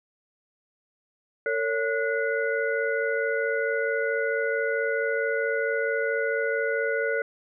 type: tone cluster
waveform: sine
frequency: 453.5 / 558 / 1461 / 2038 Hz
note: A#4 / C#5 / F#6 / C7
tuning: -48 / +11 / -22 / -46 cents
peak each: -27 / -29 / -28 / -35 dBFS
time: 1.46-7.22 s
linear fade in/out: 2 ms
effects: none